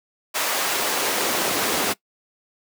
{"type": "noise with high-pass filter sweep", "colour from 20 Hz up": "pink", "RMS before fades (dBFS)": -23, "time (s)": [0.34, 1.94], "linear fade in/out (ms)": 20, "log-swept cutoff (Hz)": [690, 250], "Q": 0.87, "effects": ["noise-tail reverb RT60 0.1 s tail -21 dB re dry"]}